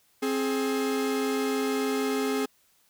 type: tone pair together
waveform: 45% pulse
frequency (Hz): 265.3 / 421.1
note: C4 / G#4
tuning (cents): +24 / +24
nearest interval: minor sixth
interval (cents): 800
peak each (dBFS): -28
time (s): 0.22-2.46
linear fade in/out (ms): 10
effects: white hiss -65 dBFS RMS until 2.89 s